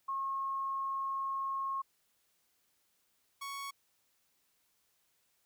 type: tone pair in turn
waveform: sine / sawtooth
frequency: 1084 / 1111.3 Hz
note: C#6 / C#6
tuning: -39 / +4 cents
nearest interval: unison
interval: 43 cents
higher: second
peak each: -33 / -36 dBFS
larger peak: first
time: 0.08-1.82 / 3.41-3.71 s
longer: first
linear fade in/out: 10 ms
effects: white hiss -75 dBFS RMS until 5.45 s